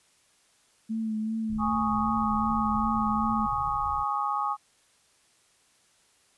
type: tone with vibrato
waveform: sine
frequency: 219.7 Hz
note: A3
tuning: 2 cents flat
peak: -27 dBFS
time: 0.89-3.47 s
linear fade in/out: 20 ms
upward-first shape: sine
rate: 2.6 Hz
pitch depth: 30 cents each way
type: low-pass noise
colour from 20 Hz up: pink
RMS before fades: -40 dBFS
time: 1.49-4.04 s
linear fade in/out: 10 ms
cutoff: 160 Hz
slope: 96 dB/octave
type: chord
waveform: sine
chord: Ab suspended fourth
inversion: none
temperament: equal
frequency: 830.6 / 1108.7 / 1244.5 Hz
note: Ab5 / Db6 / Eb6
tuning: 0 / 0 / 0 cents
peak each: -30 dBFS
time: 1.58-4.57 s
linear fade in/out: 50 ms
effects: white hiss -64 dBFS RMS until 6.37 s + resampled to 24000 Hz